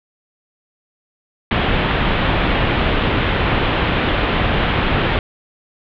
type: low-pass noise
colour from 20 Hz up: pink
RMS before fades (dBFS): -17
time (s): 1.51-5.19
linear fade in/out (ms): 2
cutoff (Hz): 3500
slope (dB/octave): 48
effects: none